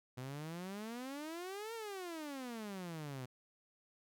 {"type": "exponential two-way sweep", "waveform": "sawtooth", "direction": "up then down", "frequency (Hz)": [123.47, 466.2, 123.47], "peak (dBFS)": -39, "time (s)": [0.17, 3.26], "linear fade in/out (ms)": 10, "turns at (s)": 1.74, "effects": []}